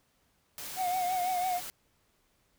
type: noise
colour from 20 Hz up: white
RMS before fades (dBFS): -41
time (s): 0.58-1.7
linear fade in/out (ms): 0
type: tone with vibrato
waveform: triangle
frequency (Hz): 730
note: F#5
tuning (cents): -24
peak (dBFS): -26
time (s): 0.76-1.61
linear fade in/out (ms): 50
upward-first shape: triangle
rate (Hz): 6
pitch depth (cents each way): 64
effects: pink hiss -71 dBFS RMS until 2.58 s